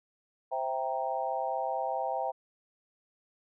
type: chord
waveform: sine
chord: C dominant seventh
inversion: none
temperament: equal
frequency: 523.3 / 659.3 / 784 / 932.3 Hz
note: C5 / E5 / G5 / Bb5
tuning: 0 / 0 / 0 / 0 cents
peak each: -36 / -35 / -33 / -37 dBFS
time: 0.51-2.32 s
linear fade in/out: 20 ms
effects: none